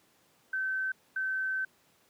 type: tone bursts at uneven times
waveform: sine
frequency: 1538 Hz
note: G6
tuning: 33 cents flat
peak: -29 dBFS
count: 2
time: 0.53-0.92 / 1.16-1.65 s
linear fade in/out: 5 ms
effects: pink hiss -66 dBFS RMS until 2.09 s + high-pass 150 Hz 12 dB/octave